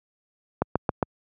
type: click train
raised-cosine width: 1 ms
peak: -7 dBFS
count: 4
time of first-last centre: 0.62-1.028 s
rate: 7.36 Hz
effects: high-pass 80 Hz 12 dB/octave